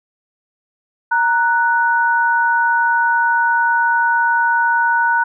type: tone pair together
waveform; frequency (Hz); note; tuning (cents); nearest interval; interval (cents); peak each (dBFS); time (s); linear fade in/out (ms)
sine; 932.3 / 1481; A#5 / F#6; 0 / +1; minor sixth; 801; -15; 1.11-5.24; 10
effects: none